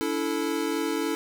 square chord, D suspended second, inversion none, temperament equal with one note detuned, 286.1 / 329.6 / 440 Hz, D4 / E4 / A4, -45 / 0 / 0 cents, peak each -31 / -30 / -31 dBFS, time 0.01-1.15 s, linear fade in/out 0 ms, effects none

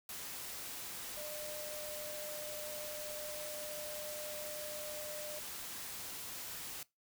sine tone in noise, 602 Hz, D5, 43 cents sharp, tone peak -45 dBFS, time 1.17-5.39 s, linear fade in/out 2 ms, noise white, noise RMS -45 dBFS, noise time 0.09-6.83 s, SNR -3 dB, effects noise-tail reverb RT60 0.2 s tail -21 dB re dry

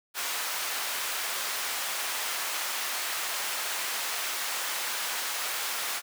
pink high-pass noise, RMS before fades -32 dBFS, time 0.14-6.02 s, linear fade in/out 50 ms, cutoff 1000 Hz, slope 12 dB/octave, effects none

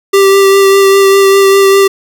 square tone with vibrato, 392 Hz, G4, in tune, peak -4 dBFS, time 0.13-1.88 s, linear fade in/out 10 ms, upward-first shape triangle, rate 5 Hz, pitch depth 17 cents each way, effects 7-bit

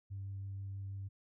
sine tone with vibrato, 98 Hz, G2, in tune, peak -39 dBFS, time 0.1-1.09 s, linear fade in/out 20 ms, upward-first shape sine, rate 6.2 Hz, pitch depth 8 cents each way, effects tanh soft clip ceiling -36 dBFS

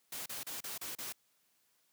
white noise bursts, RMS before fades -42 dBFS, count 6, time 0.12-1.125 s, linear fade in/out 5 ms, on 140 ms, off 33 ms, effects white hiss -74 dBFS RMS until 1.92 s + high-pass 100 Hz 12 dB/octave

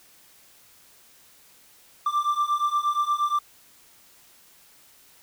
triangle beating tone pair, 1174.7 / 1183.2 Hz, D6 / D6, 0 / +13 cents, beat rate 8.5 Hz, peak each -24 / -22 dBFS, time 2.06-3.39 s, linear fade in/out 5 ms, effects white hiss -55 dBFS RMS until 5.22 s

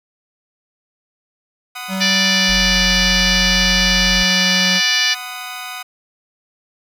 15% pulse chord, B major, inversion second, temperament equal with one note detuned, 740 / 1008.5 / 1244.5 Hz, F#5 / B5 / D#6, 0 / +36 / 0 cents, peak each -24 / -29 / -24 dBFS, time 1.75-5.83 s, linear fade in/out 10 ms
square tone with pitch glide, 190.8 to 184.41 Hz, G3 to F#3, -47 to -6 cents, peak -21 dBFS, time 1.88-4.81 s, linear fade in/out 50 ms, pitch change -59 cents, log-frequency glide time 2.25-2.83 s
harmonic tone, 587.3 Hz, D5, in tune, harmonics 3 / 4 / 5 / 6 / 7 / 8 / 9 / 10, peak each -20 / -21 / -20 / -23 / -23 / -21 / -24 / -25 dBFS, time 2-5.15 s, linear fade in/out 20 ms
sine tone, 45.17 Hz, F#1, 41 cents flat, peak -21 dBFS, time 2.48-4.24 s, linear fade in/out 20 ms
effects none

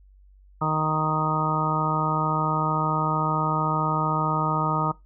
harmonic tone, 155.56 Hz, D#3, in tune, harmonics 1 / 2 / 3 / 4 / 5 / 6 / 7 / 8, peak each -26 / -33 / -35 / -34 / -33 / -28 / -35 / -26 dBFS, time 0.61-4.92 s, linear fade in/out 10 ms, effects noise-tail reverb RT60 0.2 s tail -20 dB re dry + added 48 Hz sine -50 dBFS peak until 5.05 s

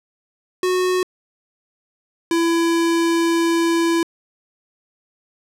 square tone pair in turn, 366.8 / 334.6 Hz, F#4 / E4, -15 / +26 cents, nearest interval major second, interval 159 cents, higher first, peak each -17 / -16 dBFS, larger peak second, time 0.63-1.03 / 2.31-4.03 s, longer second, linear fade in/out 2 ms, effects low-pass 11000 Hz 12 dB/octave

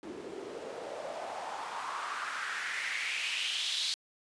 white noise with band-pass filter sweep, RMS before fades -37 dBFS, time 0.03-3.94 s, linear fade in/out 0 ms, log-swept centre 310 to 4000 Hz, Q 3.8, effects resampled to 22050 Hz

